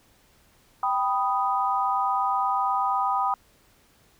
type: chord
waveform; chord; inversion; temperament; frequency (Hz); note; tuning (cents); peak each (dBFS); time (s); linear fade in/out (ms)
sine; G augmented; none; equal; 784 / 987.8 / 1244.5; G5 / B5 / D#6; 0 / 0 / 0; -26; 0.83-3.34; 2
effects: pink hiss -60 dBFS RMS until 4.19 s